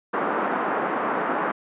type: band-pass noise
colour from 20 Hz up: white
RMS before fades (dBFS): -25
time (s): 0.13-1.52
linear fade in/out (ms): 10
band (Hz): 210 to 1400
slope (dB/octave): 24
effects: resampled to 8000 Hz